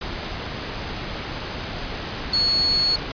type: tone in noise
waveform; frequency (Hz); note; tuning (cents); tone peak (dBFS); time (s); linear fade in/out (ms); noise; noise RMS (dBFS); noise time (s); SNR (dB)
sine; 4371; C#8; -25; -17; 2.33-2.96; 5; pink; -30; 0.01-3.12; +10
effects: resampled to 11025 Hz